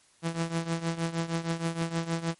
sawtooth tone with tremolo, 166.1 Hz, E3, 13 cents sharp, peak -21 dBFS, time 0.22-2.35 s, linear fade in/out 50 ms, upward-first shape triangle, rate 6.4 Hz, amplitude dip 85%, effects white hiss -62 dBFS RMS until 2.39 s + MP3 48 kbps

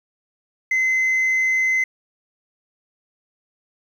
sine tone, 2053 Hz, C7, 33 cents flat, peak -14 dBFS, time 0.71-1.84 s, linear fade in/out 5 ms, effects tanh soft clip ceiling -15 dBFS + 8-bit

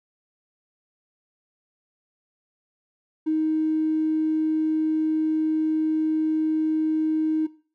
triangle tone, 313.5 Hz, D#4, 13 cents sharp, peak -16 dBFS, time 3.26-7.47 s, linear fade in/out 20 ms, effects noise-tail reverb RT60 0.4 s tail -21 dB re dry + tanh soft clip ceiling -18 dBFS

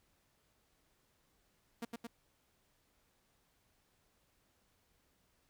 sawtooth tone with echo, 233.1 Hz, A#3, in tune, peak -35 dBFS, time 1.82-1.85 s, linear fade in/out 5 ms, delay 110 ms, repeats 2, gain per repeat -2 dB, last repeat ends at 2.07 s, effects pink hiss -75 dBFS RMS until 5.49 s

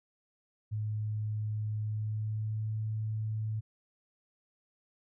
sine tone with pitch glide, 107 to 108.87 Hz, A2 to A2, -48 to -18 cents, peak -31 dBFS, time 0.71-3.61 s, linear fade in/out 20 ms, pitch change +30 cents, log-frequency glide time 1.8-2.76 s, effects none

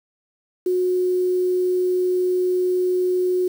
sine tone with quantisation, 364.1 Hz, F#4, 28 cents flat, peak -17 dBFS, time 0.66-3.48 s, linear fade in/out 5 ms, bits 7, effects none

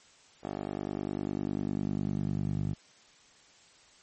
10% pulse tone with band-pass filter sweep, 49.99 Hz, G1, 35 cents sharp, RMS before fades -33 dBFS, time 0.43-2.74 s, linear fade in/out 10 ms, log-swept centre 550 to 130 Hz, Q 1.4, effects white hiss -59 dBFS RMS until 4.02 s + MP3 32 kbps

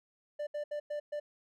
triangle tone bursts at uneven times, 591 Hz, D5, 11 cents sharp, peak -32 dBFS, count 5, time 0.39-0.47 / 0.54-0.64 / 0.71-0.8 / 0.9-1 / 1.12-1.2 s, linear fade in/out 10 ms, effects none

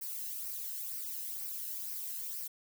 violet noise with flanger, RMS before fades -40 dBFS, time 0.01-2.48 s, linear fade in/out 10 ms, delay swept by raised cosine 0.27 to 0.89 ms, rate 2.1 Hz, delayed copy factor -0.5, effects none

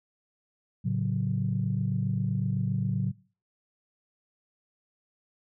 sine chord, F# minor, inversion first, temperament just, 111 / 138.75 / 185 Hz, A2 / C#3 / F#3, +16 / +2 / 0 cents, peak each -29 dBFS, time 0.84-3.12 s, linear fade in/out 20 ms, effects noise-tail reverb RT60 0.4 s tail -22 dB re dry + tanh soft clip ceiling -16 dBFS

